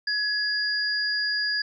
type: tone pair together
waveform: sine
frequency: 1687 / 4845 Hz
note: G#6 / D#8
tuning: +27 / -47 cents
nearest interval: octave + tritone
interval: 1826 cents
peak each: -26 dBFS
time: 0.07-1.62 s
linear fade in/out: 5 ms
effects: none